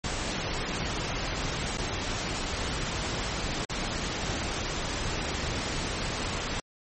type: noise with dropouts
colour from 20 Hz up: pink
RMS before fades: -31 dBFS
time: 0.04-6.6 s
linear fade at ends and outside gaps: 2 ms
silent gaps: 1.773-1.783 / 3.651-3.696 s
effects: MP3 32 kbps